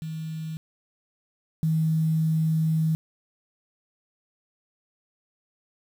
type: tone pair in turn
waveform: sine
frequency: 159.2 / 159.2 Hz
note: D#3 / D#3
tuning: +40 / +40 cents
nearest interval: unison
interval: 0 cents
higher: neither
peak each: -30 / -20 dBFS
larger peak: second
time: 0.02-0.57 / 1.63-2.95 s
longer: second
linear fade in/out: 0 ms
effects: 8-bit